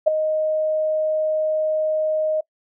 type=tone with ADSR envelope; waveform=sine; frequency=622.3 Hz; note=D#5; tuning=in tune; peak=-8 dBFS; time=0.06-2.41 s; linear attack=18 ms; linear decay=6 ms; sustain=-10 dB; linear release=9 ms; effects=noise-tail reverb RT60 0.1 s tail -23 dB re dry